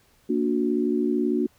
sine chord, Bb augmented, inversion none, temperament just, 233.1 / 291.4 / 364.2 Hz, Bb3 / D4 / F#4, 0 / -13 / -27 cents, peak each -25 dBFS, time 0.29-1.47 s, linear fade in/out 10 ms, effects pink hiss -61 dBFS RMS until 1.58 s

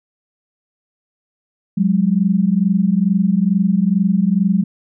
sine tone pair together, 181.92 / 204.2 Hz, F#3 / G#3, -29 / -29 cents, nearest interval major second, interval 200 cents, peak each -15 dBFS, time 1.77-4.64 s, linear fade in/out 10 ms, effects none

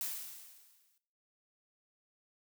blue noise with exponential decay, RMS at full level -36 dBFS, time 0.01-0.98 s, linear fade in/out 1 ms, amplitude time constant 210 ms, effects noise-tail reverb RT60 0.6 s tail -17 dB re dry

